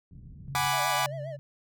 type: low-pass noise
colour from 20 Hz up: white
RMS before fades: -46 dBFS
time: 0.11-0.68 s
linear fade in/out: 2 ms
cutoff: 170 Hz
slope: 24 dB/octave
type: tone with tremolo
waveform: sine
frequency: 136.9 Hz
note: C#3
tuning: 21 cents flat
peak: -35 dBFS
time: 0.48-1.39 s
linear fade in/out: 0 ms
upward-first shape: sine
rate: 1.8 Hz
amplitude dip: 65%
type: chord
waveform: sawtooth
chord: G# half-diminished seventh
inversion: third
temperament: equal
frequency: 740 / 830.6 / 987.8 / 1174.7 Hz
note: F#5 / G#5 / B5 / D6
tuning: 0 / 0 / 0 / 0 cents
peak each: -27 dBFS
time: 0.55-1.06 s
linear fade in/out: 0 ms
type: tone with vibrato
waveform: triangle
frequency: 622.3 Hz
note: D#5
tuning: in tune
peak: -34 dBFS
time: 0.72-1.37 s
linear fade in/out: 20 ms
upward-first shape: sine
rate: 7.5 Hz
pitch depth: 120 cents each way
effects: none